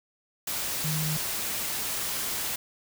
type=tone in noise; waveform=sine; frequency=154.9 Hz; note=D#3; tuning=7 cents flat; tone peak=-28 dBFS; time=0.84-1.17 s; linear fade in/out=5 ms; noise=white; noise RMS=-31 dBFS; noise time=0.47-2.56 s; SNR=0 dB; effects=none